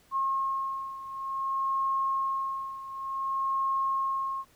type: beating tone pair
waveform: sine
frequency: 1078 / 1078.55 Hz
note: C#6 / C#6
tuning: -49 / -48 cents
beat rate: 0.55 Hz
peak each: -29 / -33 dBFS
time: 0.11-4.45 s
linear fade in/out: 50 ms
effects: pink hiss -62 dBFS RMS until 4.55 s